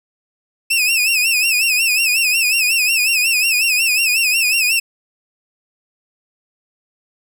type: tone with vibrato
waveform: sawtooth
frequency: 2600 Hz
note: E7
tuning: 24 cents flat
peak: -10 dBFS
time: 0.7-4.8 s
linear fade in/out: 10 ms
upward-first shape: sine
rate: 5.5 Hz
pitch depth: 110 cents each way
effects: none